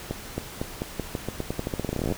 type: accelerating click train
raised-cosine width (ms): 2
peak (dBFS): -14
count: 26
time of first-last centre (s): 0.11-2.123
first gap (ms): 270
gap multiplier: 0.87
effects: pink hiss -40 dBFS RMS until 2.17 s